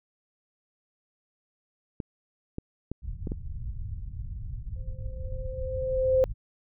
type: clicks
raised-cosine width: 3 ms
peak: -19 dBFS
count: 5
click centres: 2.002 / 2.584 / 2.916 / 3.272 / 3.319 s
type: low-pass noise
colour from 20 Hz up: pink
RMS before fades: -35 dBFS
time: 3.02-6.34 s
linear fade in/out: 20 ms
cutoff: 110 Hz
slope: 24 dB/octave
type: tone with exponential growth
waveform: sine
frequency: 520 Hz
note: C5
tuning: 11 cents flat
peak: -17 dBFS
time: 4.76-6.24 s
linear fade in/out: 0 ms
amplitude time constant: 320 ms
effects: none